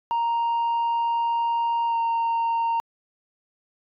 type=tone with pitch glide; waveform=sine; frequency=932.3 to 922.7 Hz; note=A#5 to A#5; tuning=0 to -18 cents; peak=-18 dBFS; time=0.11-2.8 s; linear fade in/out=0 ms; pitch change=-18 cents; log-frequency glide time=1.87-1.96 s; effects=tanh soft clip ceiling -20 dBFS